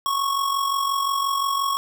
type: tone with amplitude modulation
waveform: square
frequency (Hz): 1103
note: C#6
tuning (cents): -9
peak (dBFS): -19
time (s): 0.06-1.77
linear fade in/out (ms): 0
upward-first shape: sine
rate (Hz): 45.7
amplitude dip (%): 55
effects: none